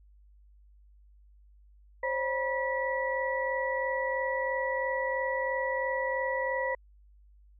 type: tone cluster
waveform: sine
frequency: 527 / 570 / 966 / 1949 Hz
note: C5 / C#5 / B5 / B6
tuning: +12 / +48 / -39 / -23 cents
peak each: -31 / -40 / -34 / -33 dBFS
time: 2.03-6.75 s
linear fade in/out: 5 ms
effects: added 50 Hz sine -55 dBFS peak until 7.59 s